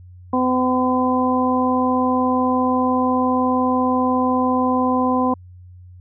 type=harmonic tone; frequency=254.2 Hz; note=C4; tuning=50 cents flat; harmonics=1 / 2 / 3 / 4; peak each=-18 / -23 / -24 / -21 dBFS; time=0.33-5.34 s; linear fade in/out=5 ms; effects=added 90 Hz sine -39 dBFS peak until 6 s